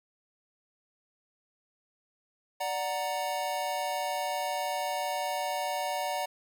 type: chord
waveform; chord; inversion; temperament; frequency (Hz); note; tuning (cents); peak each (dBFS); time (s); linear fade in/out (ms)
square; D augmented; none; equal; 587.3 / 740 / 932.3; D5 / F#5 / A#5; 0 / 0 / 0; -36 / -34 / -36; 2.6-6.26; 10
effects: none